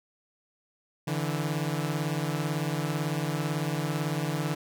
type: beating tone pair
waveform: sawtooth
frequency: 145.9 / 163.9 Hz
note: D3 / E3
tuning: -11 / -10 cents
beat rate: 18 Hz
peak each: -26 / -27 dBFS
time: 1.07-4.55 s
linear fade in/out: 10 ms
effects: none